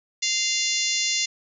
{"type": "harmonic tone with a mistuned harmonic", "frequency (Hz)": 698.5, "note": "F5", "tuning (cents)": 0, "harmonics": [3, 4, 5, 6, 7, 8, 9, 10], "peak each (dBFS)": [-30, -30, -30, -30, -30, -30, -30, -30], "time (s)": [0.22, 1.26], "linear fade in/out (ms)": 10, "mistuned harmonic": 3, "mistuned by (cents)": -16, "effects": []}